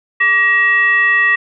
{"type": "tone with frequency modulation", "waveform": "sine", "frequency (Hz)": 1900, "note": "A#6", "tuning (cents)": 33, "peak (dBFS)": -9, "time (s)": [0.2, 1.36], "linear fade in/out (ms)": 10, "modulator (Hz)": 741, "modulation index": 0.56, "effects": []}